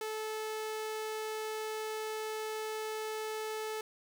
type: tone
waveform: sawtooth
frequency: 434.7 Hz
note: A4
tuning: 21 cents flat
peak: -32 dBFS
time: 0.01-3.81 s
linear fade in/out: 2 ms
effects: none